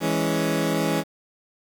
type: chord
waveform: 20% pulse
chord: C# minor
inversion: first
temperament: equal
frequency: 164.81 / 207.7 / 277.2 Hz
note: E3 / G#3 / C#4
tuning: 0 / 0 / 0 cents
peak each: -20 / -22 / -21 dBFS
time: 0-1.04 s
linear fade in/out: 50 ms
effects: 8-bit